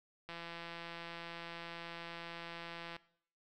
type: click train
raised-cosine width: 0.3 ms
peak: -30 dBFS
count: 453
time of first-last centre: 0.29-2.965 s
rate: 169 Hz
effects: noise-tail reverb RT60 0.6 s tail -19 dB re dry